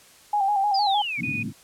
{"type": "tone with vibrato", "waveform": "sine", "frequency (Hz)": 806, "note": "G5", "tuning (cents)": 48, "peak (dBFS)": -19, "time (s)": [0.33, 1.02], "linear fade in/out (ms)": 5, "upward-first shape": "square", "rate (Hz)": 6.5, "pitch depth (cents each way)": 52}
{"type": "exponential sweep", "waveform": "sine", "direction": "down", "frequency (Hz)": [5090, 2158], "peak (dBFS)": -26, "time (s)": [0.74, 1.21], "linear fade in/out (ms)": 5}
{"type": "band-pass noise", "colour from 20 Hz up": "white", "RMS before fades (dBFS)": -31, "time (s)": [1.17, 1.53], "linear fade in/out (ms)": 50, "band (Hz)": [100, 280], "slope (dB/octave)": 48}
{"type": "tone", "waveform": "sine", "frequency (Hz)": 2472, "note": "D#7", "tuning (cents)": -12, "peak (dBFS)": -26, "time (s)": [1.23, 1.43], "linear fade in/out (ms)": 5}
{"effects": ["white hiss -52 dBFS RMS until 1.63 s", "low-pass 11000 Hz 12 dB/octave"]}